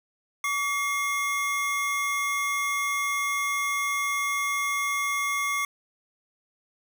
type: tone pair together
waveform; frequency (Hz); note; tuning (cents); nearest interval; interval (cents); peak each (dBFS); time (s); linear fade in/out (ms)
square; 1141 / 2139; C#6 / C7; +50 / +38; major seventh; 1088; -29 / -28; 0.44-5.65; 2
effects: none